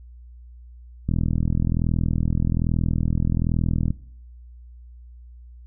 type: click train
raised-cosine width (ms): 5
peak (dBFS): -10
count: 117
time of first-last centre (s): 1.09-3.906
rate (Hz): 41.2
effects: noise-tail reverb RT60 0.6 s tail -20 dB re dry + added 60 Hz sine -41 dBFS peak until 5.66 s

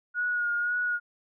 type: tone with vibrato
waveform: sine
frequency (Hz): 1443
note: F#6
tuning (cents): -44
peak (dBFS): -25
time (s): 0.14-1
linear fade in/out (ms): 50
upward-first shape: sine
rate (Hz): 1.9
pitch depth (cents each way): 26
effects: none

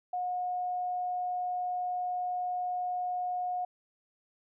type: tone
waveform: sine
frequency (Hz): 723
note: F#5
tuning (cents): -40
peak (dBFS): -30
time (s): 0.13-3.65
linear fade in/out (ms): 5
effects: none

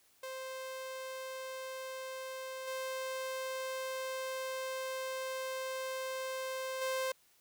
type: tone with level steps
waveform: sawtooth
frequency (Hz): 523.3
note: C5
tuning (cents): 0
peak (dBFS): -37 / -33 / -29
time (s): 0.23-7.12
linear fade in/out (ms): 5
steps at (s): 2.67 / 6.81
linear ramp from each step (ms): 10
effects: white hiss -68 dBFS RMS until 7.4 s

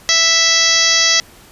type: harmonic tone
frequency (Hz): 659.3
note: E5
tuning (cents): 0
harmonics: 1 / 2 / 3 / 4 / 5 / 6 / 7 / 8 / 9 / 10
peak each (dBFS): -28 / -25 / -17 / -24 / -19 / -20 / -18 / -17 / -17 / -24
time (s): 0.09-1.2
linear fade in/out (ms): 0
effects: pink hiss -43 dBFS RMS until 1.51 s + resampled to 32000 Hz

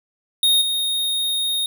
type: tone with level steps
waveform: square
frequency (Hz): 3712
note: A#7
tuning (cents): -8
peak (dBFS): -14 / -20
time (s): 0.43-1.66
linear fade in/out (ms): 2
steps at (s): 0.61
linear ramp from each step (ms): 10
effects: none

